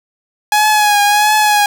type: tone with vibrato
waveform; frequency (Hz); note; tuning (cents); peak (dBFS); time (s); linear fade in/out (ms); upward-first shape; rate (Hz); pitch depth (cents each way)
sawtooth; 836; G#5; +11; -5; 0.52-1.66; 2; triangle; 1.5; 45
effects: none